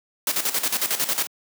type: noise with tremolo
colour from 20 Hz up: white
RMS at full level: -22 dBFS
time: 0.27-1.27 s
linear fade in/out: 2 ms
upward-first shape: square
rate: 11 Hz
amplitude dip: 70%
effects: high-pass 200 Hz 12 dB/octave